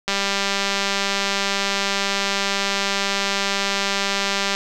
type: click train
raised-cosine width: 0.2 ms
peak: -4 dBFS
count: 886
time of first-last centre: 0.08-4.55 s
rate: 198 Hz
effects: none